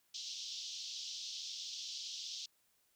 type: band-pass noise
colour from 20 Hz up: white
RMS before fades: -45 dBFS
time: 0.14-2.46 s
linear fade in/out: 5 ms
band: 3100 to 6000 Hz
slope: 48 dB/octave
effects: white hiss -75 dBFS RMS until 2.95 s